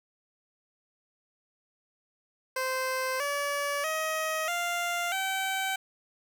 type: tone with pitch steps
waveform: 15% pulse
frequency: 519 / 572.5 / 631.6 / 696.8 / 768.7 Hz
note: C5 / D5 / D#5 / F5 / G5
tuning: -14 / -44 / +26 / -4 / -34 cents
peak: -22 dBFS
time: 2.56-5.76 s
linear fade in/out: 5 ms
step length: 640 ms
effects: none